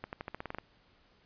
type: accelerating click train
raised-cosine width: 0.5 ms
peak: -23 dBFS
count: 10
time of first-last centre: 0.04-0.585 s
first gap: 89 ms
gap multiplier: 0.9
effects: pink hiss -66 dBFS RMS until 1.25 s + resampled to 11025 Hz